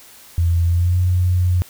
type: tone with pitch glide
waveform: sine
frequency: 84.9 to 89.95 Hz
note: F2 to F#2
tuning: -48 to -48 cents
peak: -13 dBFS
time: 0.38-1.62 s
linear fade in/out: 0 ms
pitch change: +100 cents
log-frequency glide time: 0.65-0.98 s
effects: white hiss -44 dBFS RMS until 1.69 s